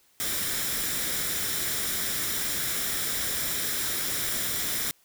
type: noise with comb filter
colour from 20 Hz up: white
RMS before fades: -29 dBFS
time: 0.2-4.91 s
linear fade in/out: 0 ms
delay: 0.55 ms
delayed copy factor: +0.5
effects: white hiss -63 dBFS RMS until 5.04 s